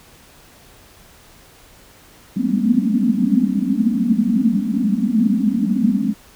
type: band-pass noise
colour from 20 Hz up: pink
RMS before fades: -17 dBFS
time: 2.36-6.14 s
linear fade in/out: 10 ms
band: 190 to 270 Hz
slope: 96 dB/octave
effects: pink hiss -47 dBFS RMS until 6.35 s